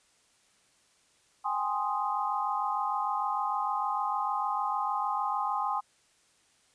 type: chord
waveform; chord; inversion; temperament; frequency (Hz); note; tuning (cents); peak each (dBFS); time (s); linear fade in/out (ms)
sine; Ab major seventh; third; equal; 784 / 830.6 / 1046.5 / 1244.5; G5 / Ab5 / C6 / Eb6; 0 / 0 / 0 / 0; -36 / -32 / -32 / -34; 1.44-5.81; 20
effects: white hiss -66 dBFS RMS until 6.74 s + resampled to 22050 Hz